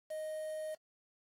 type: tone with quantisation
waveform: triangle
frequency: 622.3 Hz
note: D#5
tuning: in tune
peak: -36 dBFS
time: 0.1-0.75 s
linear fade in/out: 10 ms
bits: 9
effects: AAC 48 kbps